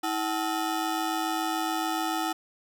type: ring-modulated tone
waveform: 25% pulse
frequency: 539 Hz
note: C#5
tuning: 49 cents flat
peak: -20 dBFS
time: 0.03-2.33 s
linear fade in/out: 10 ms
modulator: 216 Hz
effects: none